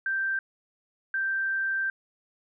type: tone pair in turn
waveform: sine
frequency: 1568 / 1568 Hz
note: G6 / G6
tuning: 0 / 0 cents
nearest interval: unison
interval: 0 cents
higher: neither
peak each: -25 dBFS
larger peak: neither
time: 0.06-0.39 / 1.14-1.9 s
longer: second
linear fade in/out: 2 ms
effects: none